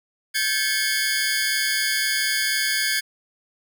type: tone cluster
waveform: sawtooth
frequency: 1577 / 1721 / 2191 / 4853 Hz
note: G6 / A6 / C#7 / D#8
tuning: +10 / -39 / -21 / -44 cents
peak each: -23 dBFS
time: 0.34-3.01 s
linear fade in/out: 20 ms
effects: none